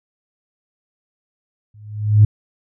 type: tone with exponential growth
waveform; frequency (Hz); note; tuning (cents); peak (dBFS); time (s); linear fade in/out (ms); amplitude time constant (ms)
sine; 105.6; G#2; +29; -3; 1.74-2.25; 5; 110
effects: tanh soft clip ceiling 0 dBFS